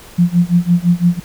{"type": "tone with tremolo", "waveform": "sine", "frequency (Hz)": 174.61, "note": "F3", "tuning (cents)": 0, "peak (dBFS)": -6, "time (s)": [0.18, 1.2], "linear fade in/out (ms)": 10, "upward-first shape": "sine", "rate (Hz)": 5.9, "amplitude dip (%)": 95, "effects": ["pink hiss -39 dBFS RMS until 1.24 s"]}